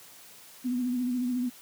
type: tone with vibrato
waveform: sine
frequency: 248.3 Hz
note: B3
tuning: 9 cents sharp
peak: -26 dBFS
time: 0.64-1.5 s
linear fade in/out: 20 ms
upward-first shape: sine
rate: 14 Hz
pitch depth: 45 cents each way
effects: white hiss -51 dBFS RMS until 1.61 s + high-pass 100 Hz 12 dB/octave